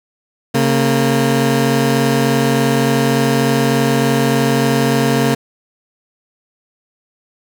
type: tone pair together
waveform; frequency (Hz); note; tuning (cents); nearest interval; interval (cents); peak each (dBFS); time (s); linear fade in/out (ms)
20% pulse; 136.5 / 229.6; C#3 / A#3; -26 / -26; major sixth; 900; -10; 0.54-5.35; 10
effects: none